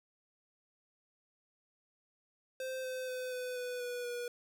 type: tone with pitch steps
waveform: square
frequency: 520 / 513.7 / 507.5 / 501.4 / 495.4 / 489.4 / 483.5 Hz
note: C5 / C5 / B4 / B4 / B4 / B4 / B4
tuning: -11 / -32 / +47 / +26 / +5 / -16 / -37 cents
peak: -38 dBFS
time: 2.6-4.28 s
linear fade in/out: 2 ms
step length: 240 ms
effects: none